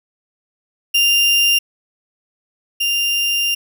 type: tone pair in turn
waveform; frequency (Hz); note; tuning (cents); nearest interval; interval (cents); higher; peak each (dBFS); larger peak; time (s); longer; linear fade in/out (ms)
35% pulse; 2794 / 2794; F7 / F7; 0 / 0; unison; 0; neither; -10 / -14; first; 0.94-1.59 / 2.8-3.55; second; 10
effects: none